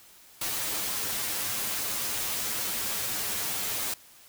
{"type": "noise with comb filter", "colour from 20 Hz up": "white", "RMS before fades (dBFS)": -31, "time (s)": [0.41, 3.94], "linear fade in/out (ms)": 5, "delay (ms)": 9.5, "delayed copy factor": 0.75, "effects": ["white hiss -54 dBFS RMS until 4.28 s"]}